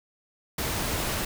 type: noise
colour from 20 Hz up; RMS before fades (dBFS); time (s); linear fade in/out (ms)
pink; -29; 0.58-1.25; 5
effects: none